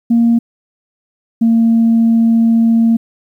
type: tone pair in turn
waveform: sine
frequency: 233.1 / 228.6 Hz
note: A#3 / A#3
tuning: 0 / -34 cents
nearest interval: unison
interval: 34 cents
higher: first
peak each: -6 dBFS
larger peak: neither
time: 0.1-0.39 / 1.41-2.97 s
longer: second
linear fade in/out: 10 ms
effects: tanh soft clip ceiling -4 dBFS + 8-bit